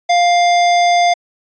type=tone; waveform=square; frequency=700 Hz; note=F5; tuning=4 cents sharp; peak=-10 dBFS; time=0.09-1.14 s; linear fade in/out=10 ms; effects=resampled to 16000 Hz